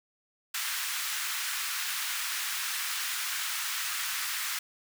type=high-pass noise; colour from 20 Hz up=pink; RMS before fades=-33 dBFS; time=0.54-4.59 s; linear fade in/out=5 ms; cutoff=1300 Hz; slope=24 dB/octave; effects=none